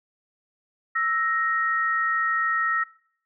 sine tone pair together, 1318.5 / 1872 Hz, E6 / A#6, 0 / +7 cents, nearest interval tritone, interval 607 cents, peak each -24 dBFS, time 0.95-2.84 s, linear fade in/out 10 ms, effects noise-tail reverb RT60 0.6 s tail -23 dB re dry

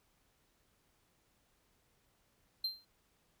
triangle tone with exponential decay, 4147 Hz, C8, 16 cents flat, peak -29 dBFS, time 2.64-2.85 s, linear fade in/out 5 ms, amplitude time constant 45 ms, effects pink hiss -74 dBFS RMS until 3.4 s

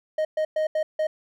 triangle tone bursts at uneven times, 622.3 Hz, D#5, in tune, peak -19 dBFS, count 5, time 0.18-0.25 / 0.37-0.45 / 0.56-0.67 / 0.75-0.83 / 0.99-1.07 s, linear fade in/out 5 ms, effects none

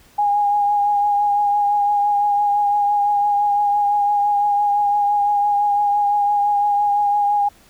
sine tone with vibrato, 820 Hz, G#5, 22 cents flat, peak -14 dBFS, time 0.18-7.49 s, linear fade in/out 10 ms, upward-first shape triangle, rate 5.9 Hz, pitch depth 24 cents each way, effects pink hiss -51 dBFS RMS until 7.69 s

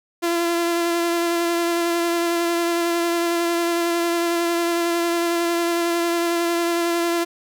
sawtooth tone with vibrato, 340.9 Hz, F4, 42 cents flat, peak -15 dBFS, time 0.22-7.25 s, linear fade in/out 20 ms, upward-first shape sine, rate 11 Hz, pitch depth 15 cents each way, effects none

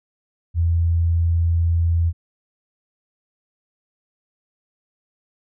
sine tone with vibrato, 84.1 Hz, E2, 35 cents sharp, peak -15 dBFS, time 0.54-2.13 s, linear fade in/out 50 ms, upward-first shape sine, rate 20 Hz, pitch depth 14 cents each way, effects none

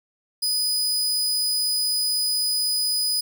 sawtooth tone, 4978 Hz, D#8, in tune, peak -18 dBFS, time 0.42-3.21 s, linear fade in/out 10 ms, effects none

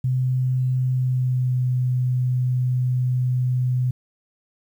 sine tone with pitch glide, 128.2 to 126.14 Hz, C3 to B2, -35 to +37 cents, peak -18 dBFS, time 0.04-3.91 s, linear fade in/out 5 ms, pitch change -28 cents, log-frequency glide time 0.9-1.64 s, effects 9-bit

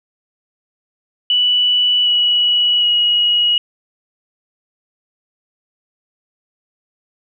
sine tone with pitch steps, 2960 / 2931 / 2902 Hz, F#7 / F#7 / F#7, 0 / -17 / -34 cents, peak -11 dBFS, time 1.3-3.58 s, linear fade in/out 2 ms, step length 760 ms, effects none

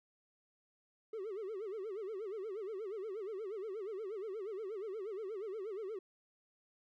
triangle tone with vibrato, 410.4 Hz, G#4, 21 cents flat, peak -37 dBFS, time 1.13-5.99 s, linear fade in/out 5 ms, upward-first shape sine, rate 8.4 Hz, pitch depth 180 cents each way, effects tanh soft clip ceiling -33 dBFS

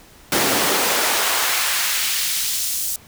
pink noise with high-pass filter sweep, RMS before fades -20 dBFS, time 0.32-2.96 s, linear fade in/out 2 ms, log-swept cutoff 210 to 7600 Hz, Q 0.76, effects pink hiss -47 dBFS RMS until 3.07 s

